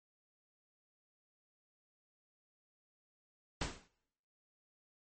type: noise with exponential decay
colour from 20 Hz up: pink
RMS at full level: -33 dBFS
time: 3.61-3.88 s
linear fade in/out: 5 ms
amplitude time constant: 58 ms
effects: noise-tail reverb RT60 0.8 s tail -24 dB re dry + MP3 32 kbps